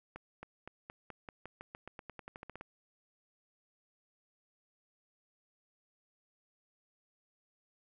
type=accelerating click train; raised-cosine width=0.5 ms; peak=-30 dBFS; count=19; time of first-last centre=0.16-2.611 s; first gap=270 ms; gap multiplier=0.91; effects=none